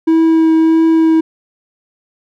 triangle tone with vibrato, 323.3 Hz, E4, 34 cents flat, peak -5 dBFS, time 0.07-1.21 s, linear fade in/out 10 ms, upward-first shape triangle, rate 1.6 Hz, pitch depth 12 cents each way, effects none

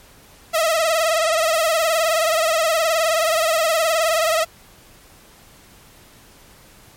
sawtooth tone with vibrato, 648 Hz, E5, 30 cents flat, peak -12 dBFS, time 0.53-4.45 s, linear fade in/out 20 ms, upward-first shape triangle, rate 19 Hz, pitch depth 95 cents each way, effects pink hiss -48 dBFS RMS until 6.96 s + MP3 64 kbps

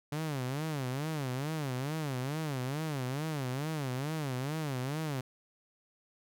sawtooth tone with vibrato, 141.6 Hz, C#3, 37 cents sharp, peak -29 dBFS, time 0.12-5.21 s, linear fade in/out 5 ms, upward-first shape sine, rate 2.3 Hz, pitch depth 210 cents each way, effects none

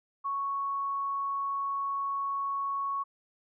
sine tone, 1108.7 Hz, C#6, in tune, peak -29 dBFS, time 0.24-3.04 s, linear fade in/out 20 ms, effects none

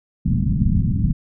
white low-pass noise, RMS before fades -18 dBFS, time 0.25-1.13 s, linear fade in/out 10 ms, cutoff 220 Hz, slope 48 dB/octave, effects none

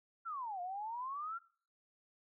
sine exponential two-way sweep, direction down then up, 1399 to 698.5 to 1399 Hz, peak -39 dBFS, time 0.25-1.39 s, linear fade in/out 20 ms, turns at 0.61 s, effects noise-tail reverb RT60 0.5 s tail -22 dB re dry

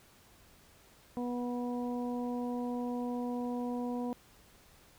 harmonic tone, 244.2 Hz, B3, 19 cents flat, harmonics 1 / 2 / 3 / 4, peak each -34 / -40 / -44 / -46 dBFS, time 1.17-4.13 s, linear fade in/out 0 ms, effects pink hiss -61 dBFS RMS until 4.98 s

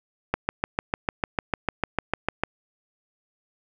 click train, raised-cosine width 0.5 ms, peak -7 dBFS, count 15, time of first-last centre 0.34-2.436 s, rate 6.68 Hz, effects none

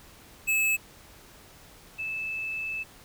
square / sine tone pair in turn, 2600 / 2623 Hz, E7 / E7, -24 / -9 cents, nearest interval unison, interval 15 cents, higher second, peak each -23 / -30 dBFS, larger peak first, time 0.47-0.77 / 1.98-2.84 s, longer second, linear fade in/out 20 ms, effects pink hiss -52 dBFS RMS until 3.04 s

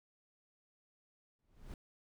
brown noise with exponential growth, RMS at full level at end -43 dBFS, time 1.39-1.74 s, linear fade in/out 2 ms, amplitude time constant 74 ms, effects none

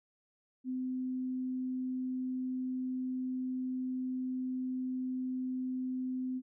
sine tone, 256.2 Hz, C4, 36 cents flat, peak -33 dBFS, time 0.64-6.42 s, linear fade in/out 50 ms, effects none

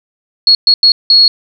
sine tone bursts at uneven times, 4328 Hz, C#8, 42 cents flat, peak -3 dBFS, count 4, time 0.47-0.55 / 0.67-0.74 / 0.83-0.92 / 1.1-1.28 s, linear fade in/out 2 ms, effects none

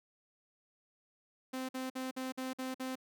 sawtooth tone bursts, 259.4 Hz, C4, 15 cents flat, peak -33 dBFS, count 7, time 1.53-2.956 s, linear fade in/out 10 ms, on 160 ms, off 51 ms, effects none

